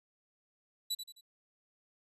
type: tone with echo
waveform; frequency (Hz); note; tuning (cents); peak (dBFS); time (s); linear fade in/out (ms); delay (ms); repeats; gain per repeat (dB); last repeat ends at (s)
sawtooth; 3951; B7; 0; -29; 0.9-0.95; 10; 87; 3; -8; 1.211
effects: resampled to 32000 Hz